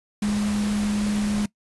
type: tone in noise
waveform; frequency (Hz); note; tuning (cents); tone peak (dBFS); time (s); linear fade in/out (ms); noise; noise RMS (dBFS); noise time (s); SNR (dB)
sine; 207.7; G#3; 0; -21; 0.22-1.46; 5; pink; -33; 0.22-1.46; +9
effects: noise-tail reverb RT60 0.1 s tail -21 dB re dry + resampled to 24000 Hz